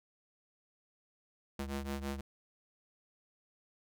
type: ring-modulated tone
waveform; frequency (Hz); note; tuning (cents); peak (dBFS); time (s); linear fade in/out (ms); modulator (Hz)
sawtooth; 138.59; C#3; 0; -30; 1.59-2.21; 5; 66.3
effects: none